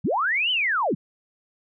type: linear two-way sweep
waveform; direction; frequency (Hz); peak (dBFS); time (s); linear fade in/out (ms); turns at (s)
sine; up then down; 103.5 to 3085 to 119.6; -20; 0.04-0.95; 10; 0.51
effects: none